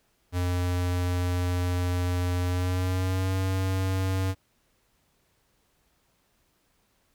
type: tone with pitch glide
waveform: square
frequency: 89.3 to 94.61 Hz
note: F2 to F#2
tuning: +39 to +39 cents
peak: -25 dBFS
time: 0.32-4.35 s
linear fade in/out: 50 ms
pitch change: +100 cents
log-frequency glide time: 2.42-3.33 s
effects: pink hiss -69 dBFS RMS until 7.14 s